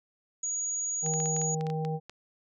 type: tone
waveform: sine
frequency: 6760 Hz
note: G#8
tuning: 30 cents sharp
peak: -29 dBFS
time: 0.43-1.55 s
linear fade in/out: 5 ms
type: harmonic tone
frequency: 157.4 Hz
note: D#3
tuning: 20 cents sharp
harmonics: 1 / 3 / 5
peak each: -30 / -35 / -37 dBFS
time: 1.02-2 s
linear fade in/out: 50 ms
type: clicks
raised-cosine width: 0.2 ms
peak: -25 dBFS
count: 11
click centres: 1.063 / 1.138 / 1.202 / 1.258 / 1.365 / 1.416 / 1.61 / 1.668 / 1.701 / 1.85 / 2.096 s
effects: none